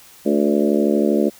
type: harmonic tone with a mistuned harmonic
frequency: 72.6 Hz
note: D2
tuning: 19 cents flat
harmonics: 3 / 4 / 5 / 6 / 7 / 8 / 9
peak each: -19 / -20 / -20 / -24 / -26 / -24 / -31 dBFS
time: 0.25-1.3 s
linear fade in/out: 20 ms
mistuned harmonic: 7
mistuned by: -21 cents
effects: white hiss -46 dBFS RMS until 1.39 s